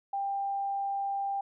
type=tone; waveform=sine; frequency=793 Hz; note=G5; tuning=20 cents sharp; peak=-29 dBFS; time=0.13-1.41 s; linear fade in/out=5 ms; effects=none